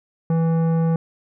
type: tone with tanh clipping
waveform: sine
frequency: 164.2 Hz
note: E3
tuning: 6 cents flat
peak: -18 dBFS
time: 0.3-0.96 s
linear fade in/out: 2 ms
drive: 13 dB
effects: none

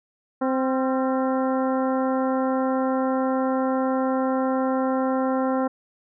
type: harmonic tone with a mistuned harmonic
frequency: 261.6 Hz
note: C4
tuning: in tune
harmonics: 1 / 2 / 3 / 4 / 5 / 6 / 7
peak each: -23 / -25 / -29 / -32 / -34 / -44 / -44 dBFS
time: 0.41-5.68 s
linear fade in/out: 10 ms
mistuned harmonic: 5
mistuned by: +63 cents
effects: none

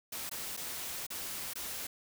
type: noise with dropouts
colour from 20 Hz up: white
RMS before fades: -40 dBFS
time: 0.12-1.87 s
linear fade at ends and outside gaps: 5 ms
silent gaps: 0.295-0.313 / 0.567-0.573 / 1.067-1.103 / 1.535-1.555 s
effects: none

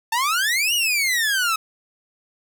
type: exponential two-way sweep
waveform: sawtooth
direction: up then down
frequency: 880 to 2960 to 1273 Hz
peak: -15 dBFS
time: 0.12-1.56 s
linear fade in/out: 5 ms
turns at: 0.74 s
effects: 9-bit

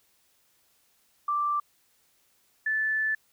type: tone pair in turn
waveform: sine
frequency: 1175 / 1748.4 Hz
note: D6 / A6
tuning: +1 / -11 cents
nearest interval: perfect fifth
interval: 688 cents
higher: second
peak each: -24 dBFS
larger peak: neither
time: 1.28-1.6 / 2.66-3.15 s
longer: second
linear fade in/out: 5 ms
effects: white hiss -67 dBFS RMS until 3.32 s

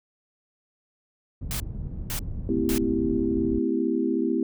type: low-pass noise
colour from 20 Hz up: pink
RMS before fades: -33 dBFS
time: 1.41-3.59 s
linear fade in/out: 5 ms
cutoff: 170 Hz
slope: 12 dB/octave
type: noise bursts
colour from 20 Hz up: white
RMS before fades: -32 dBFS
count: 3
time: 1.51-2.78 s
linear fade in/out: 0 ms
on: 90 ms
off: 500 ms
type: chord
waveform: sine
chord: A minor seventh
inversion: none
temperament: equal with one note detuned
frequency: 220 / 255.7 / 329.6 / 392 Hz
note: A3 / C4 / E4 / G4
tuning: 0 / -40 / 0 / 0 cents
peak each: -30 / -26 / -26 / -29 dBFS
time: 2.49-4.43 s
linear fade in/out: 2 ms
effects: none

